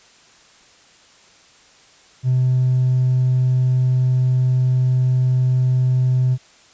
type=tone with hard clipping; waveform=sine; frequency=127.7 Hz; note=C3; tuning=42 cents flat; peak=-14 dBFS; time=2.23-6.38 s; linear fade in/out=50 ms; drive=1 dB; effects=white hiss -50 dBFS RMS until 6.73 s + resampled to 16000 Hz